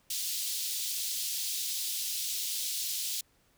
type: high-pass noise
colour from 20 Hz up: pink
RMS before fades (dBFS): -34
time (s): 0.1-3.21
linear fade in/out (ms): 5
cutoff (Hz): 3500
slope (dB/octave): 24
effects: pink hiss -68 dBFS RMS until 3.57 s